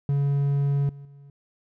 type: tone with level steps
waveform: triangle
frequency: 141 Hz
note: C#3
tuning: 30 cents sharp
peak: -18 / -37 / -43 dBFS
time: 0.09-1.3 s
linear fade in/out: 2 ms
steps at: 0.89 / 1.05 s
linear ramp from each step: 2 ms
effects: none